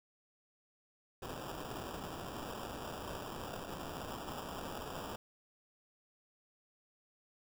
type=noise with sample-and-hold; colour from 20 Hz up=white; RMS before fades=-44 dBFS; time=1.22-5.16 s; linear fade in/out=5 ms; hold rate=2100 Hz; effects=none